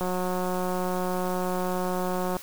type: click train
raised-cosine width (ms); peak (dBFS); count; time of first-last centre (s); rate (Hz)
1; -16; 430; 0.01-2.367; 182
effects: white hiss -43 dBFS RMS until 2.42 s